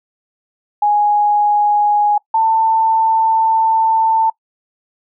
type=tone pair in turn; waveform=sine; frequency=830.6 / 892.3 Hz; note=G#5 / A5; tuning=0 / +24 cents; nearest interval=minor second; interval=124 cents; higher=second; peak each=-10 dBFS; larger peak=neither; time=0.82-2.18 / 2.34-4.3 s; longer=second; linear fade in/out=5 ms; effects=noise-tail reverb RT60 0.1 s tail -23 dB re dry